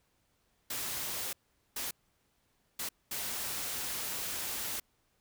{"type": "noise bursts at uneven times", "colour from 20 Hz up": "white", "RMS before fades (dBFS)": -37, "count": 4, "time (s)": [[0.7, 1.33], [1.76, 1.91], [2.79, 2.89], [3.11, 4.8]], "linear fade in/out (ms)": 5, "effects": ["pink hiss -74 dBFS RMS until 5.2 s"]}